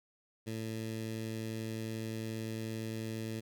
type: tone with notch filter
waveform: 15% pulse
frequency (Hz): 111.4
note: A2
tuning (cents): +22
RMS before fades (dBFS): -39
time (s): 0.46-3.41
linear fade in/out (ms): 20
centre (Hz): 1100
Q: 1
effects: none